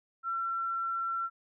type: tone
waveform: sine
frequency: 1354 Hz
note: E6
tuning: 46 cents sharp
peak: -30 dBFS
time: 0.23-1.3 s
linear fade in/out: 50 ms
effects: none